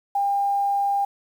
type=tone with quantisation; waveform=sine; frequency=801 Hz; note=G5; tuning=37 cents sharp; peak=-19 dBFS; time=0.15-1.05 s; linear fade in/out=5 ms; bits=8; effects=none